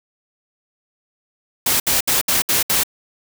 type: noise bursts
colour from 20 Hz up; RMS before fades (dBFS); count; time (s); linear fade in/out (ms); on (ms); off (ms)
white; -17; 6; 1.66-2.835; 5; 140; 67
effects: none